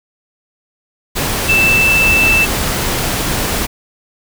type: tone in noise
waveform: sine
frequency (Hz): 2649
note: E7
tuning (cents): +8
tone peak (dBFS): -9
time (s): 1.48-2.46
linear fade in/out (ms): 20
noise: pink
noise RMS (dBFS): -17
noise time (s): 1.15-3.67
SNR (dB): +5
effects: none